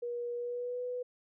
sine tone with pitch glide, 479.7 to 495.2 Hz, A#4 to B4, +50 to +5 cents, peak -34 dBFS, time 0.02-1.03 s, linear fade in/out 10 ms, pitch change +55 cents, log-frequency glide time 0.35-0.82 s, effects none

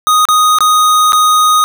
square tone with dropouts, 1244.5 Hz, D#6, in tune, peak -7 dBFS, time 0.07-1.64 s, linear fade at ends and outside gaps 0 ms, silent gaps 0.253-0.287 / 0.586-0.606 / 1.122-1.131 s, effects none

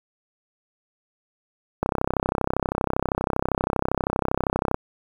click train, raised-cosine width 1 ms, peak -7 dBFS, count 96, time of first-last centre 1.83-4.744 s, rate 32.6 Hz, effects 7-bit

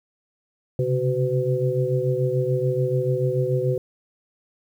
sine tone cluster, 129.5 / 136.4 / 375 / 506 Hz, C3 / C#3 / F#4 / B4, -17 / -28 / +23 / +42 cents, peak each -25 dBFS, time 0.79-3.78 s, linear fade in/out 2 ms, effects 9-bit

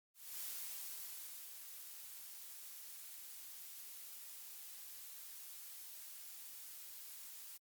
blue noise with ADSR envelope, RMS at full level -45 dBFS, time 0.14-7.58 s, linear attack 270 ms, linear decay 1100 ms, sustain -7 dB, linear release 18 ms, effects Opus 48 kbps

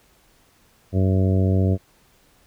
harmonic tone, 94.7 Hz, F#2, 41 cents sharp, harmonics 1 / 2 / 3 / 4 / 5 / 6 / 7, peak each -17 / -23 / -27 / -29 / -31 / -33 / -34 dBFS, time 0.92-1.78 s, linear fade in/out 50 ms, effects pink hiss -58 dBFS RMS until 2.46 s

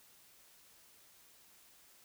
silence, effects white hiss -63 dBFS RMS until 2.04 s

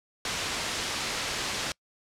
white low-pass noise, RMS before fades -32 dBFS, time 0.25-1.72 s, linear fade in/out 2 ms, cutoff 5300 Hz, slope 12 dB/octave, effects noise-tail reverb RT60 0.1 s tail -26 dB re dry + low-pass 11000 Hz 12 dB/octave

